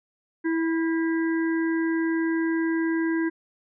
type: harmonic tone with a mistuned harmonic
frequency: 327.7 Hz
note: E4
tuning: 10 cents flat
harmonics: 1 / 3 / 5 / 6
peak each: -22 / -38 / -33 / -38 dBFS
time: 0.44-3.3 s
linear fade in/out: 20 ms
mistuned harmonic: 5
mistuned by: -25 cents
effects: none